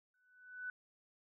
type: tone with exponential growth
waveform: sine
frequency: 1494 Hz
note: F#6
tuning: 16 cents sharp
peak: -38 dBFS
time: 0.14-0.7 s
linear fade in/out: 2 ms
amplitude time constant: 120 ms
effects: none